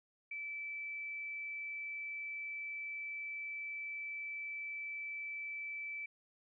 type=tone; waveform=sine; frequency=2316 Hz; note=D7; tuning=25 cents flat; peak=-40 dBFS; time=0.31-6.06 s; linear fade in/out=5 ms; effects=none